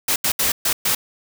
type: noise bursts at uneven times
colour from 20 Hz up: white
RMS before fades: -19 dBFS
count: 5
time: 0.08-0.16 / 0.24-0.32 / 0.39-0.52 / 0.65-0.73 / 0.85-0.95 s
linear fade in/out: 5 ms
effects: none